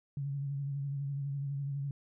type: tone with vibrato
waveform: sine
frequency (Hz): 140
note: C#3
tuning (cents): +18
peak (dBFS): -33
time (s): 0.17-1.91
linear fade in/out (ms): 2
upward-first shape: sine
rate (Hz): 12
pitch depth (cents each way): 38
effects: none